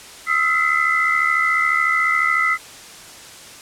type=tone cluster; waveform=sine; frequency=1277 / 1349 / 2007 / 2081 Hz; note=D#6 / E6 / B6 / C7; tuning=+45 / +40 / +27 / -10 cents; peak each=-21 / -23 / -18 / -23 dBFS; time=0.26-2.58 s; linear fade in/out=50 ms; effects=white hiss -39 dBFS RMS until 3.61 s + low-pass 9000 Hz 12 dB/octave